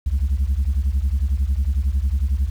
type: beating tone pair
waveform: sine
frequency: 62.6 / 73.6 Hz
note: B1 / D2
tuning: +24 / +4 cents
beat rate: 11 Hz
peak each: -18 dBFS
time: 0.06-2.5 s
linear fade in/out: 10 ms
effects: tanh soft clip ceiling -14 dBFS + 8-bit